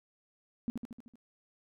sine tone with echo, 235.9 Hz, A#3, 21 cents sharp, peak -29 dBFS, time 0.68-0.7 s, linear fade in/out 0 ms, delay 76 ms, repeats 6, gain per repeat -4 dB, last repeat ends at 1.156 s, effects none

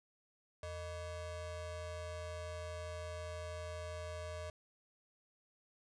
square ring-modulated tone, 266.2 Hz, C4, 30 cents sharp, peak -40 dBFS, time 0.63-4.5 s, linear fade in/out 2 ms, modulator 350 Hz, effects resampled to 22050 Hz

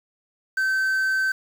triangle tone with quantisation, 1542 Hz, G6, 29 cents flat, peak -18 dBFS, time 0.57-1.32 s, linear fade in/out 5 ms, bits 7, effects none

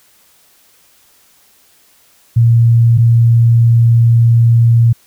sine tone pair in turn, 116.6 / 116.6 Hz, A#2 / A#2, +1 / +1 cents, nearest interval unison, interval 0 cents, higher neither, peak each -5 dBFS, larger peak neither, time 2.36-2.98 / 2.98-4.93 s, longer second, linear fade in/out 10 ms, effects white hiss -50 dBFS RMS until 5.06 s

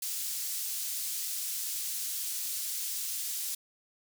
pink high-pass noise, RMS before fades -35 dBFS, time 0.02-3.55 s, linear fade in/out 5 ms, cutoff 6200 Hz, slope 12 dB/octave, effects none

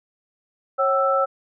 sine tone cluster, 545 / 763 / 1324 Hz, C#5 / G5 / E6, -29 / -47 / +7 cents, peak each -20 / -26 / -20 dBFS, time 0.78-1.26 s, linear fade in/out 20 ms, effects none

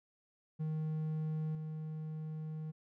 triangle tone with level steps, 156.2 Hz, D#3, 7 cents sharp, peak -32 / -37 dBFS, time 0.59-2.72 s, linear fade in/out 20 ms, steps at 1.55 s, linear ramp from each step 2 ms, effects none

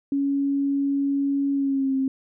sine tone with pitch glide, 278.9 to 266.5 Hz, C#4 to C4, +11 to +32 cents, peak -20 dBFS, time 0.12-2.08 s, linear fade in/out 2 ms, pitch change -79 cents, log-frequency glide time 1.53-1.96 s, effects none

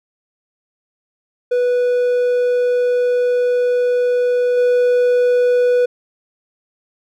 triangle tone with level steps, 492 Hz, B4, 7 cents flat, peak -11 / -9 dBFS, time 1.51-5.86 s, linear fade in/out 10 ms, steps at 4.57 s, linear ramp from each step 5 ms, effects none

